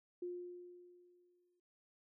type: tone with exponential decay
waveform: sine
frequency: 354.8 Hz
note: F4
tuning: 27 cents sharp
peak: -39 dBFS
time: 0.22-1.6 s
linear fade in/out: 5 ms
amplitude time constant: 300 ms
effects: none